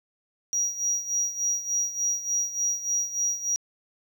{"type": "tone with tremolo", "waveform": "triangle", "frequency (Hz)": 5750, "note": "F8", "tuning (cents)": 50, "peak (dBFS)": -19, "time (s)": [0.53, 3.56], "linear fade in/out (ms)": 0, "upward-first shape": "sine", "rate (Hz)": 3.4, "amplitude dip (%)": 80, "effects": ["tanh soft clip ceiling -19 dBFS", "10-bit"]}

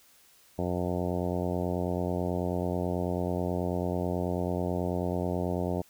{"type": "harmonic tone", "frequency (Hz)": 89.2, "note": "F2", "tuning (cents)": 37, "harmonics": [1, 2, 3, 4, 5, 6, 7, 8, 9, 10], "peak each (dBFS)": [-34, -33, -36, -36, -37, -38, -37, -41, -45, -45], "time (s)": [0.58, 5.82], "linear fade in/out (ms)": 10, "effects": ["white hiss -60 dBFS RMS until 5.89 s"]}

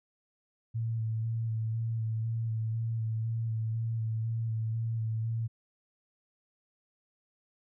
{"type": "tone with vibrato", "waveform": "sine", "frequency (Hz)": 112.6, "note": "A2", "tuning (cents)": 40, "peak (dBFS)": -29, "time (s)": [0.74, 5.48], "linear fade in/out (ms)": 20, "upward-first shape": "square", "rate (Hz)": 2, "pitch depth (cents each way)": 20, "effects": []}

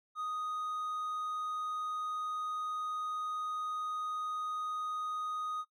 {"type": "tone", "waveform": "triangle", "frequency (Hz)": 1244.5, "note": "D#6", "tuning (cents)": 0, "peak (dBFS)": -33, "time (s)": [0.15, 5.65], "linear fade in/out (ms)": 50, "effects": ["noise-tail reverb RT60 0.1 s tail -19 dB re dry"]}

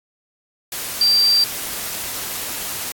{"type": "tone in noise", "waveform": "sine", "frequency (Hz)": 4699, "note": "D8", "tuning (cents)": 0, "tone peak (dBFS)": -12, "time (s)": [1.01, 1.44], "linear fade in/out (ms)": 2, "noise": "white", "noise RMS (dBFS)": -27, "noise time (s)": [0.72, 2.92], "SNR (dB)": 12, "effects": ["AAC 64 kbps"]}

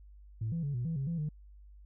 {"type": "tone with pitch steps", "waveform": "sine", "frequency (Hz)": [110.6, 166.9, 142.3, 121.8, 164, 135.9, 168.2, 151.4], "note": ["A2", "E3", "C#3", "B2", "E3", "C#3", "E3", "D#3"], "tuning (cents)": [9, 22, 46, -24, -9, -34, 35, -47], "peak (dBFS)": -30, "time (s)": [0.41, 1.29], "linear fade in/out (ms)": 5, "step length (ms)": 110, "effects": ["tanh soft clip ceiling -28 dBFS", "added 50 Hz sine -51 dBFS peak until 1.85 s"]}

